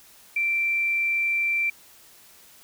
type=tone; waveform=sine; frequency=2349 Hz; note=D7; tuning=in tune; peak=-21 dBFS; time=0.36-1.7 s; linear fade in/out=5 ms; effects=white hiss -52 dBFS RMS until 2.63 s